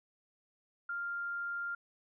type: tone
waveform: sine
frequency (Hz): 1396.9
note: F6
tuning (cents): 0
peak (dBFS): -35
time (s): 0.89-1.75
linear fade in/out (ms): 5
effects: none